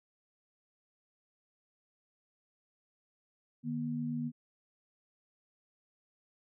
sine tone pair together, 152.1 / 240 Hz, D#3 / B3, -39 / -49 cents, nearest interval minor sixth, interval 790 cents, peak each -38 / -34 dBFS, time 3.63-4.32 s, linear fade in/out 50 ms, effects none

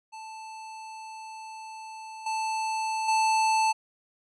square tone with level steps, 880 Hz, A5, in tune, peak -40 / -28 / -22 dBFS, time 0.12-3.73 s, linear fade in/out 20 ms, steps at 2.26 / 3.08 s, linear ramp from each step 5 ms, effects resampled to 22050 Hz

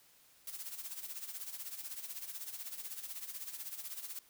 blue noise with tremolo, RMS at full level -42 dBFS, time 0.47-4.19 s, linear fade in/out 2 ms, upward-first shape sine, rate 16 Hz, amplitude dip 70%, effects white hiss -65 dBFS RMS until 4.29 s

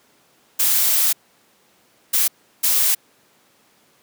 blue noise bursts at uneven times, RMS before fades -17 dBFS, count 3, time 0.59-1.13 / 2.13-2.28 / 2.63-2.95 s, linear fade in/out 10 ms, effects pink hiss -57 dBFS RMS until 4.02 s + high-pass 200 Hz 12 dB/octave

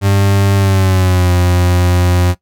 40% pulse tone with pitch glide, 98.9 to 89.13 Hz, G2 to F2, +16 to +36 cents, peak -8 dBFS, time 0.01-2.35 s, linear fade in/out 50 ms, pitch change -180 cents, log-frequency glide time 0.55-1.32 s, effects noise-tail reverb RT60 0.1 s tail -18 dB re dry

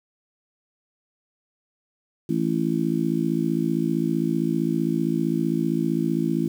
harmonic tone, 55.4 Hz, A1, 13 cents sharp, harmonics 3 / 4 / 5 / 6, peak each -26 / -26 / -26 / -26 dBFS, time 2.29-6.48 s, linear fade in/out 5 ms, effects 8-bit

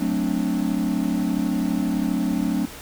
triangle chord, D dominant seventh, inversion first, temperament equal, 185 / 220 / 261.6 / 293.7 Hz, F#3 / A3 / C4 / D4, 0 / 0 / 0 / 0 cents, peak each -24 dBFS, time 0-2.66 s, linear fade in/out 10 ms, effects pink hiss -39 dBFS RMS until 2.81 s

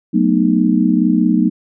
sine chord, B dominant seventh, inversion second, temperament just, 185.21 / 222.2 / 246.9 / 308.7 Hz, F#3 / A3 / B3 / D#4, +2 / +17 / 0 / -14 cents, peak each -16 dBFS, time 0.13-1.5 s, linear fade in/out 20 ms, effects none

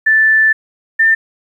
sine tone pair in turn, 1760 / 1794.9 Hz, A6 / A6, 0 / +34 cents, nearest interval unison, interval 34 cents, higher second, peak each -7 dBFS, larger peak neither, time 0.06-0.53 / 0.99-1.15 s, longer first, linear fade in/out 10 ms, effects 8-bit

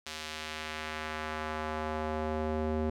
square tone with band-pass filter sweep, 77.78 Hz, D#2, in tune, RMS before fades -35 dBFS, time 0.06-2.9 s, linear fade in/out 5 ms, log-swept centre 4300 to 360 Hz, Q 0.88, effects none

